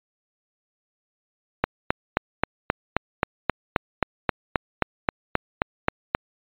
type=click train; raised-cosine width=0.5 ms; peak=-3 dBFS; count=18; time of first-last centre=1.64-6.149 s; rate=3.77 Hz; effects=resampled to 8000 Hz

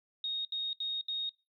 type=tone bursts; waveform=sine; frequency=3729 Hz; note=A#7; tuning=in tune; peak=-32 dBFS; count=4; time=0.24-1.293 s; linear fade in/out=2 ms; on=210 ms; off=71 ms; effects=noise-tail reverb RT60 0.3 s tail -26 dB re dry

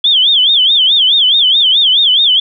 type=tone with vibrato; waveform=sine; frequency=3322 Hz; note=G#7; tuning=in tune; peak=-6 dBFS; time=0.04-2.4 s; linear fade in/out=5 ms; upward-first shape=sine; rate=4.7 Hz; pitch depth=190 cents each way; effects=none

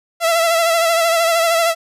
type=tone with vibrato; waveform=sawtooth; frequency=667 Hz; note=E5; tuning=20 cents sharp; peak=-9 dBFS; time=0.2-1.75 s; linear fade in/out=50 ms; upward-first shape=sine; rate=13 Hz; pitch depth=42 cents each way; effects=resampled to 32000 Hz

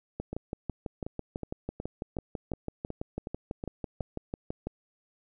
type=two click trains; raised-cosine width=2 ms; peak=-20 / -22 dBFS; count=28 / 11; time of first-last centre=0.2-4.67 / 0.33-4.006 s; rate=6.04 / 2.72 Hz; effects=none

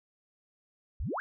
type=exponential sweep; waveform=sine; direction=up; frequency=46.25 to 1710 Hz; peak=-31 dBFS; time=1-1.2 s; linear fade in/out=0 ms; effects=none

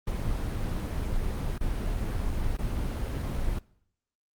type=noise with dropouts; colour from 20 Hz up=brown; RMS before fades=-29 dBFS; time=0.07-3.59 s; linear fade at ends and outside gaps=5 ms; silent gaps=1.581-1.608 / 2.57-2.586 s; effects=noise-tail reverb RT60 0.7 s tail -23 dB re dry + Opus 24 kbps

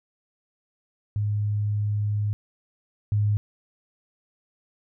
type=tone pair in turn; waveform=sine; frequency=104.2 / 104.2 Hz; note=G#2 / G#2; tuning=+6 / +6 cents; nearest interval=unison; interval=0 cents; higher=neither; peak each=-22 / -19 dBFS; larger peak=second; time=1.16-2.33 / 3.12-3.37 s; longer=first; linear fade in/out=0 ms; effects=none

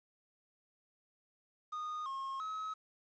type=tone with pitch steps; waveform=triangle; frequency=1232 / 1077 / 1281 Hz; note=D#6 / C6 / E6; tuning=-17 / +50 / -50 cents; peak=-36 dBFS; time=1.72-2.74 s; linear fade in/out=10 ms; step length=340 ms; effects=resampled to 16000 Hz + 11-bit

